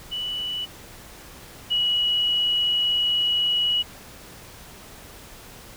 sine tone pair in turn, 2960 / 2921 Hz, F#7 / F#7, 0 / -23 cents, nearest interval unison, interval 23 cents, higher first, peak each -26 / -19 dBFS, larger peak second, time 0.11-0.66 / 1.7-3.83 s, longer second, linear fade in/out 20 ms, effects pink hiss -44 dBFS RMS until 5.76 s

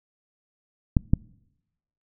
clicks, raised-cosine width 5 ms, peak -5 dBFS, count 2, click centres 0.968 / 1.135 s, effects noise-tail reverb RT60 0.9 s tail -25 dB re dry

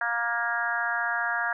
harmonic tone, 234.9 Hz, A#3, 13 cents sharp, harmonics 3 / 4 / 5 / 6 / 7 / 8, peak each -33 / -34 / -36 / -31 / -28 / -38 dBFS, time 0.01-1.53 s, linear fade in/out 2 ms, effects none

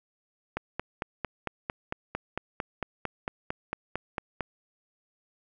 click train, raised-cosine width 0.5 ms, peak -15 dBFS, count 18, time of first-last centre 0.57-4.407 s, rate 4.43 Hz, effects none

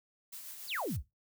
blue noise with tremolo, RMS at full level -45 dBFS, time 0.32-0.97 s, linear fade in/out 10 ms, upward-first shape sine, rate 7.1 Hz, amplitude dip 35%
sine exponential sweep, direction down, 5588 to 46.25 Hz, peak -33 dBFS, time 0.67-1.03 s, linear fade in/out 50 ms
effects noise-tail reverb RT60 0.2 s tail -18 dB re dry

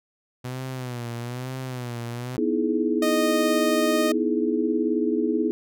sawtooth tone with vibrato, 124.1 Hz, B2, 9 cents sharp, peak -26 dBFS, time 0.44-2.37 s, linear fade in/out 10 ms, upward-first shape sine, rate 1.1 Hz, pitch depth 89 cents each way
sine chord, E major seventh, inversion second, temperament equal with one note detuned, 246.9 / 311.1 / 329.6 / 423.1 Hz, B3 / D#4 / E4 / G#4, 0 / 0 / 0 / +32 cents, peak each -26 dBFS, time 2.38-5.51 s, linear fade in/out 0 ms
sawtooth tone, 619 Hz, D#5, 9 cents flat, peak -19 dBFS, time 3.02-4.12 s, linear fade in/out 5 ms
effects none

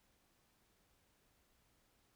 silence, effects pink hiss -75 dBFS RMS until 2.15 s

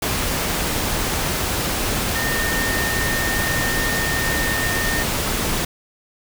sine tone in noise, 1828 Hz, A#6, 34 cents flat, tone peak -23 dBFS, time 2.15-5.03 s, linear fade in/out 5 ms, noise pink, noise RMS -22 dBFS, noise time 0.02-5.65 s, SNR -4 dB, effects none

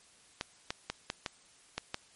clicks, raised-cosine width 0.2 ms, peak -16 dBFS, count 7, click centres 0.411 / 0.705 / 0.9 / 1.101 / 1.262 / 1.78 / 1.944 s, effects white hiss -61 dBFS RMS until 2.15 s + MP3 48 kbps

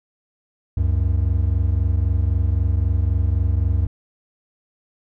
triangle tone pair together, 69.58 / 93.4 Hz, C#2 / F#2, +7 / +17 cents, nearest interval perfect fourth, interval 510 cents, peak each -17 dBFS, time 0.77-3.87 s, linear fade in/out 5 ms, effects none

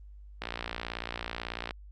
click train, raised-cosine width 0.3 ms, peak -18 dBFS, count 76, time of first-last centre 0.42-1.709 s, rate 58.2 Hz, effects added 50 Hz sine -46 dBFS peak until 1.91 s + Opus 32 kbps

